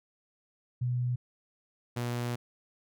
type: tone pair in turn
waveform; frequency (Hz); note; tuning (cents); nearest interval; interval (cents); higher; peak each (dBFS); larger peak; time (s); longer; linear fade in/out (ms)
sine / sawtooth; 123.47 / 120.58; B2 / B2; 0 / -41; unison; 41; first; -27; neither; 0.81-1.16 / 1.96-2.36; second; 10
effects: none